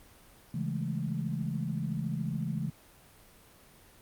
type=chord; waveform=sine; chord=A major seventh; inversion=first; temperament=just; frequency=137.5 / 165 / 206.2 / 220 Hz; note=C#3 / E3 / G#3 / A3; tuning=-14 / +2 / -12 / 0 cents; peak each=-35 / -34 / -38 / -39 dBFS; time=0.54-2.7 s; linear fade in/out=5 ms; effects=pink hiss -57 dBFS RMS until 4.01 s + Opus 32 kbps